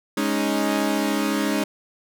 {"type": "chord", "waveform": "sawtooth", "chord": "Ab suspended fourth", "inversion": "none", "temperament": "equal", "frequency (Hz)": [207.7, 277.2, 311.1], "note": ["Ab3", "Db4", "Eb4"], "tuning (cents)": [0, 0, 0], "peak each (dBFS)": -21, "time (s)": [0.17, 1.64], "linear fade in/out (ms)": 5, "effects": []}